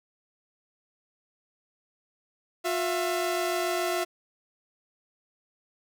sawtooth tone pair together, 357.8 / 668.5 Hz, F4 / E5, +42 / +24 cents, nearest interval major seventh, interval 1082 cents, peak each -25 dBFS, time 2.64-4.05 s, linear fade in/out 20 ms, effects none

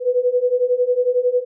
sine beating tone pair, 488.8 / 499.8 Hz, B4 / B4, -18 / +21 cents, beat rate 11 Hz, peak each -19 / -17 dBFS, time 0-1.45 s, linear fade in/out 50 ms, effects none

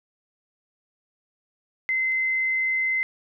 sine tone pair in turn, 2061 / 2061 Hz, C7 / C7, -27 / -27 cents, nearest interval unison, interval 0 cents, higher neither, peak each -21 dBFS, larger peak neither, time 1.89-2.12 / 2.12-3.03 s, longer second, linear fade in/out 0 ms, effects none

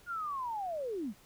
sine linear sweep, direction down, 1445 to 175.2 Hz, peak -34 dBFS, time 0.06-1.14 s, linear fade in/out 50 ms, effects pink hiss -61 dBFS RMS until 1.25 s

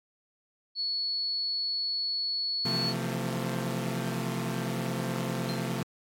sine tone, 4400 Hz, C#8, 14 cents flat, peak -28 dBFS, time 0.75-2.94 s, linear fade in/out 50 ms
sawtooth chord, F major seventh, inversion second, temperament equal with one note detuned, 130.81 / 164.81 / 174.61 / 224.8 Hz, C3 / E3 / F3 / A3, 0 / 0 / 0 / +37 cents, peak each -30 / -36 / -31 / -31 dBFS, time 2.65-5.83 s, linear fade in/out 5 ms
sine tone with exponential decay, 4151 Hz, C8, 15 cents flat, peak -35 dBFS, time 5.49-5.73 s, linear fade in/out 0 ms, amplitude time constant 52 ms
effects AAC 64 kbps

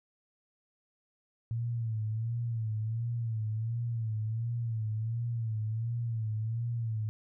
sine tone with vibrato, 113.2 Hz, A2, 50 cents sharp, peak -30 dBFS, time 1.51-7.09 s, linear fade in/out 0 ms, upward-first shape sine, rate 1.4 Hz, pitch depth 80 cents each way, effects none

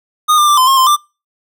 square tone with pitch steps, 1232 / 1194 / 1178 / 1029 / 1074 / 1042 / 1184 Hz, D#6 / D6 / D6 / C6 / C6 / C6 / D6, -17 / +28 / +5 / -29 / +45 / -7 / +14 cents, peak -8 dBFS, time 0.28-0.966 s, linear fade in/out 20 ms, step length 98 ms, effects noise-tail reverb RT60 0.3 s tail -26 dB re dry

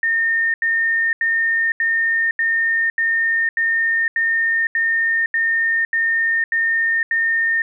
sine tone bursts, 1824 Hz, A#6, 38 cents flat, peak -15 dBFS, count 13, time 0.03-7.62 s, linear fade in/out 2 ms, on 510 ms, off 80 ms, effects none

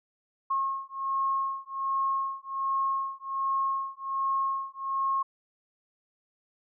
sine beating tone pair, 1082 / 1083.3 Hz, C#6 / C#6, -42 / -40 cents, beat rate 1.3 Hz, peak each -30 dBFS, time 0.5-5.23 s, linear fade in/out 10 ms, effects none

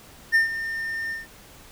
triangle tone with ADSR envelope, 1810 Hz, A6, 48 cents sharp, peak -12 dBFS, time 0.32-1.27 s, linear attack 30 ms, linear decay 130 ms, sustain -13 dB, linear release 160 ms, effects pink hiss -48 dBFS RMS until 1.71 s

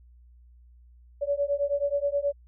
sine beating tone pair, 565 / 574.4 Hz, C#5 / D5, +33 / -39 cents, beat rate 9.4 Hz, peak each -27 dBFS, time 1.21-2.33 s, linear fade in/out 20 ms, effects added 60 Hz sine -51 dBFS peak until 2.47 s

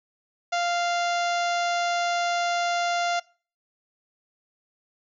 harmonic tone, 696 Hz, F5, 6 cents flat, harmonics 1 / 2 / 3 / 4 / 5 / 6 / 7 / 8 / 9 / 10, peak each -24 / -30 / -34 / -36 / -38 / -40 / -41 / -42 / -43 / -44 dBFS, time 0.52-3.2 s, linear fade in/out 10 ms, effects noise-tail reverb RT60 0.4 s tail -23 dB re dry

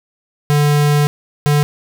square tone pair in turn, 146.83 / 146.83 Hz, D3 / D3, 0 / 0 cents, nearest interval unison, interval 0 cents, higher neither, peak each -11 dBFS, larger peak neither, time 0.5-1.07 / 1.46-1.63 s, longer first, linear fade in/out 0 ms, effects none

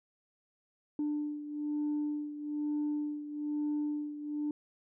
sine beating tone pair, 296.6 / 297.7 Hz, D4 / D4, +17 / +24 cents, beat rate 1.1 Hz, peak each -32 / -37 dBFS, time 0.99-4.51 s, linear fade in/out 2 ms, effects tanh soft clip ceiling -27 dBFS

